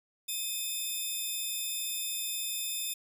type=tone pair together; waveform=10% pulse; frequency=2532 / 3581 Hz; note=D#7 / A7; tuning=+30 / +30 cents; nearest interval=tritone; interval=600 cents; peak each=-30 / -26 dBFS; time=0.28-2.94 s; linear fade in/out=10 ms; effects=none